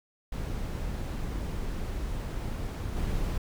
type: noise with level steps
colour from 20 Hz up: brown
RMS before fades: -33 / -30 dBFS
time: 0.32-3.38 s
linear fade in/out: 5 ms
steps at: 2.96 s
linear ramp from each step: 10 ms
effects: none